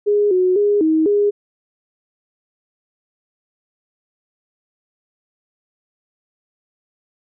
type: tone with pitch steps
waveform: sine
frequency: 413.2 / 367.1 / 411.2 / 316.4 / 410.4 Hz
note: G#4 / F#4 / G#4 / D#4 / G#4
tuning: -9 / -14 / -17 / +29 / -21 cents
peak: -12 dBFS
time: 0.06-1.31 s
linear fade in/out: 20 ms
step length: 250 ms
effects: none